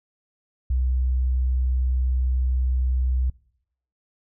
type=tone; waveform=sine; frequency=63.5 Hz; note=B1; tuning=49 cents sharp; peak=-19 dBFS; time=0.7-3.3 s; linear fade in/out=5 ms; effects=noise-tail reverb RT60 0.7 s tail -23 dB re dry